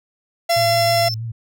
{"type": "tone", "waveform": "45% pulse", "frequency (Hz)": 681, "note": "F5", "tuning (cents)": -44, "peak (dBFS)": -15, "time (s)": [0.49, 1.09], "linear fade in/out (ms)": 10}
{"type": "tone with tremolo", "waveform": "triangle", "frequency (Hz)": 5310, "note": "E8", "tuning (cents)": 12, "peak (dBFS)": -20, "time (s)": [0.51, 1.14], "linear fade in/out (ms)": 0, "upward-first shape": "sine", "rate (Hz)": 11, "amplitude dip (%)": 25}
{"type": "tone with vibrato", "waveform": "sine", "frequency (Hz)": 113.2, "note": "A2", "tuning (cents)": 50, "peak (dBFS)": -24, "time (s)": [0.56, 1.32], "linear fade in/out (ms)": 10, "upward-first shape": "sine", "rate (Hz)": 6.2, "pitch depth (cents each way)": 49}
{"effects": []}